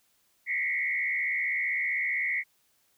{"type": "tone with frequency modulation", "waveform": "sine", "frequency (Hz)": 2085, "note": "C7", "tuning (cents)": -7, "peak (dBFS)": -26, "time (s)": [0.46, 2.44], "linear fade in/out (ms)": 50, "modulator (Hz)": 75.5, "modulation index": 2, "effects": ["white hiss -69 dBFS RMS until 2.97 s"]}